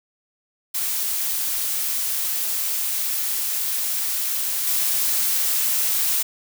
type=noise with level steps; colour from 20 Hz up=blue; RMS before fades=-24 / -21 dBFS; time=0.74-6.23 s; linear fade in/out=10 ms; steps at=4.67 s; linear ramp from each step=2 ms; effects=none